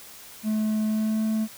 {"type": "tone with pitch glide", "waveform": "triangle", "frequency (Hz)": [215.7, 218.7], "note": ["A3", "A3"], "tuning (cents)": [-34, -10], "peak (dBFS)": -20, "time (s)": [0.43, 1.48], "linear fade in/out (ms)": 50, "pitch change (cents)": 24, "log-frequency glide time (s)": [0.85, 1.24], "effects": ["white hiss -45 dBFS RMS until 1.57 s"]}